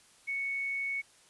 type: tone with quantisation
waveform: sine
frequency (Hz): 2217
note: C#7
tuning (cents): 0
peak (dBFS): -31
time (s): 0.27-1.02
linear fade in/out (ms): 20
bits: 10
effects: white hiss -61 dBFS RMS until 1.29 s + resampled to 24000 Hz